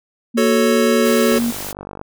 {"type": "tone with pitch glide", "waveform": "sine", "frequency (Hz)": [233.1, 235.8], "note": ["A#3", "A#3"], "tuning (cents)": [0, 20], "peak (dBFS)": -16, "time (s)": [0.34, 1.52], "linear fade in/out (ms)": 20, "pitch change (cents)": 20, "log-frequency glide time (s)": [0.53, 0.7]}
{"type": "chord", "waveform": "square", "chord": "F# minor", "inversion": "none", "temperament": "equal", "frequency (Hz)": [370, 440, 554.4], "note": ["F#4", "A4", "C#5"], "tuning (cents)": [0, 0, 0], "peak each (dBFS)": [-20, -18, -20], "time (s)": [0.37, 1.39], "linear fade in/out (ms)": 10}
{"type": "noise", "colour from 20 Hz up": "white", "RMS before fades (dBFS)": -29, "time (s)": [1.04, 1.73], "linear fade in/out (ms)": 20}
{"type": "click train", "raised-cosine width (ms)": 1, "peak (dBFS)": -17, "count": 35, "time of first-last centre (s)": [1.32, 2.014], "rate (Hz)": 49}
{"effects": []}